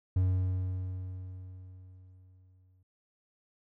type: tone with exponential decay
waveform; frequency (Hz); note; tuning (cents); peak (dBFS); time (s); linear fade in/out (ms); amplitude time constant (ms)
triangle; 92.5; F#2; 0; -21; 0.16-2.83; 5; 580
effects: none